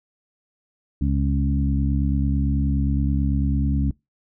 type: harmonic tone with a mistuned harmonic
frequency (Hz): 69.3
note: C#2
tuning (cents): 0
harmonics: 1 / 2 / 3 / 4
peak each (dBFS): -21 / -24 / -26 / -27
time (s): 1.01-3.91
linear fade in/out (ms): 5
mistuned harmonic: 1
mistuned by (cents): +23
effects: noise-tail reverb RT60 0.2 s tail -23 dB re dry